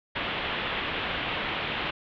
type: low-pass noise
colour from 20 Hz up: white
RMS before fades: -31 dBFS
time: 0.15-1.91 s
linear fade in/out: 10 ms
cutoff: 3400 Hz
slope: 48 dB/octave
effects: none